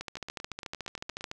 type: two click trains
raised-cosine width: 0.2 ms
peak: -19 / -23 dBFS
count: 19 / 10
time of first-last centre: 0.01-1.314 / 0.17-1.209 s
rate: 13.8 / 8.66 Hz
effects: none